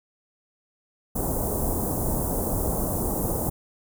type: band-stop noise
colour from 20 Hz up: pink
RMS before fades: -26 dBFS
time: 1.15-3.5 s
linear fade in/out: 10 ms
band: 860 to 9100 Hz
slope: 24 dB/octave
effects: none